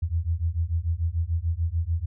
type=beating tone pair; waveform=sine; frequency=80.2 / 87 Hz; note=E2 / F2; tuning=-47 / -6 cents; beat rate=6.8 Hz; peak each=-26 / -26 dBFS; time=0.02-2.06 s; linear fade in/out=10 ms; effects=none